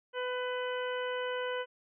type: harmonic tone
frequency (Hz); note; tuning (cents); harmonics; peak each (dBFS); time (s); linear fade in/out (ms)
499.9; B4; +21; 1 / 2 / 3 / 4 / 5 / 6; -34 / -40 / -40 / -46 / -50 / -44; 0.13-1.66; 50
effects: none